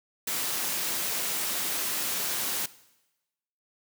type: high-pass noise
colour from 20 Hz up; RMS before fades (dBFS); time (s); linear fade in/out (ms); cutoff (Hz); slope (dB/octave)
white; -30; 0.27-2.66; 5; 150; 12
effects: noise-tail reverb RT60 1.0 s tail -19 dB re dry